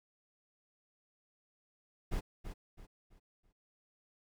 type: noise with echo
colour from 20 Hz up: brown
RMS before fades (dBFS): -34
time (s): 2.11-2.21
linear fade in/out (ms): 20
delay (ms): 330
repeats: 4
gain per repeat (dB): -9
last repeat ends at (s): 3.53
effects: none